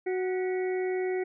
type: harmonic tone with a mistuned harmonic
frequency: 369.9 Hz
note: F#4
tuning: in tune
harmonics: 1 / 2 / 4 / 5 / 6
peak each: -27 / -39 / -47 / -42 / -43 dBFS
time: 0.06-1.24 s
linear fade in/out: 10 ms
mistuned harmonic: 5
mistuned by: +78 cents
effects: none